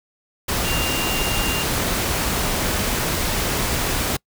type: tone in noise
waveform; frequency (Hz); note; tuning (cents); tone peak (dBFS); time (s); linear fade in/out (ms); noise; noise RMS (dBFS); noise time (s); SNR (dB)
sine; 2794; F7; 0; -26; 0.65-1.63; 10; pink; -22; 0.48-4.17; -7
effects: noise-tail reverb RT60 0.1 s tail -26 dB re dry